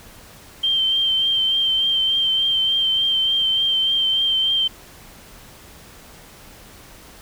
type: tone with vibrato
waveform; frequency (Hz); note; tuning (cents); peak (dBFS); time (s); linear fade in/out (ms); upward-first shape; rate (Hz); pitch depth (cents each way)
sine; 3138; G7; +1; -16; 0.63-4.68; 10; triangle; 3.4; 27
effects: pink hiss -44 dBFS RMS until 7.21 s